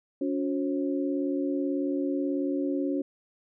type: tone cluster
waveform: sine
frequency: 282 / 360.3 / 537 Hz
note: C#4 / F#4 / C5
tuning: +30 / -46 / +45 cents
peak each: -27 / -32 / -35 dBFS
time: 0.21-3.02 s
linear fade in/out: 5 ms
effects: none